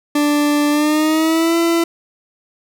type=tone with pitch glide; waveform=40% pulse; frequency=293.7 to 335.4 Hz; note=D4 to E4; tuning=0 to +30 cents; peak=-12 dBFS; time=0.15-1.84 s; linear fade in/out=5 ms; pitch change=+230 cents; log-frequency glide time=0.7-1.56 s; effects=none